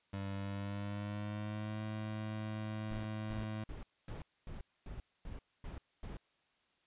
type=tone with pitch glide; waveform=25% pulse; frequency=98.4 to 107.93 Hz; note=G2 to A2; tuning=+7 to -33 cents; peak=-35 dBFS; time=0.13-3.64 s; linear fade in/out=5 ms; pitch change=+160 cents; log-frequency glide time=0.36-1.82 s
type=noise bursts; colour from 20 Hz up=brown; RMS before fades=-45 dBFS; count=9; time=2.91-6.17 s; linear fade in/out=2 ms; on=140 ms; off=250 ms
effects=white hiss -75 dBFS RMS until 6.86 s + resampled to 8000 Hz